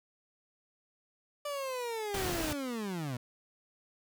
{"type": "linear sweep", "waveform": "30% pulse", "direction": "down", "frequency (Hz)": [590, 116.54], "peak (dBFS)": -32, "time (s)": [1.45, 3.17], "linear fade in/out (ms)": 5}
{"type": "noise", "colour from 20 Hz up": "pink", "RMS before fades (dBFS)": -36, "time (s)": [2.14, 2.53], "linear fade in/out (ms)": 2}
{"effects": []}